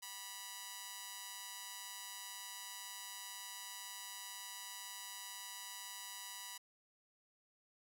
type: tone with amplitude modulation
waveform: 5% pulse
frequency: 978 Hz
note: B5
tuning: 17 cents flat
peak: -31 dBFS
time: 0.02-6.58 s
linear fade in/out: 10 ms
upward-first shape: sine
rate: 205 Hz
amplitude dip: 75%
effects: none